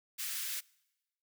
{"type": "high-pass noise", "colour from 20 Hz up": "white", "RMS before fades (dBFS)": -38, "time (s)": [0.18, 0.61], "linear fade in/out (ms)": 20, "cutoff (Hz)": 1500, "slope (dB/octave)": 24, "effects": ["noise-tail reverb RT60 1.0 s tail -25 dB re dry"]}